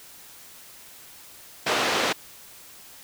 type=band-pass noise; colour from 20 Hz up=pink; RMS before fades=-24 dBFS; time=1.66-2.13 s; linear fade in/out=10 ms; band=390 to 4700 Hz; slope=12 dB/octave; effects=white hiss -47 dBFS RMS until 3.03 s